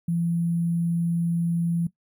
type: tone with sample-and-hold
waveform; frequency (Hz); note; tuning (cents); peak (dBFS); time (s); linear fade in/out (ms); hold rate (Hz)
sine; 169.5; E3; +49; -21; 0.08-1.87; 5; 11025
effects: noise-tail reverb RT60 0.1 s tail -17 dB re dry